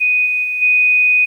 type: tone with level steps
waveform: sine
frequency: 2489 Hz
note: D#7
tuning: in tune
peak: -11 / -14 / -17 / -9 dBFS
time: 0-1.26 s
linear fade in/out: 20 ms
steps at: 0.25 / 0.43 / 0.61 s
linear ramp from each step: 20 ms
effects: 8-bit